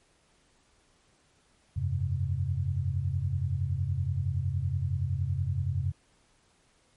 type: chord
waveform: sine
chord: F suspended second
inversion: none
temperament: equal with one note detuned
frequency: 87.31 / 98 / 133.56 Hz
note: F2 / G2 / C3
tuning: 0 / 0 / +36 cents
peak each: -31 dBFS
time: 1.76-5.92 s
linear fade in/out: 10 ms
effects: pink hiss -66 dBFS RMS until 6.96 s + MP3 48 kbps